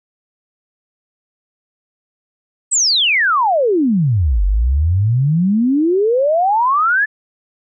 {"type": "exponential two-way sweep", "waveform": "sine", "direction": "down then up", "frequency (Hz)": [8300, 45.33, 1760], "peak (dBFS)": -11, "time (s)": [2.71, 7.06], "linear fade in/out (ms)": 20, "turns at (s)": 4.44, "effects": []}